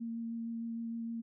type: tone with vibrato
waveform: sine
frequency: 230.1 Hz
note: A#3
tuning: 22 cents flat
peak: -36 dBFS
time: 0-1.22 s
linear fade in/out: 20 ms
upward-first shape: sine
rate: 6.5 Hz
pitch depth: 10 cents each way
effects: none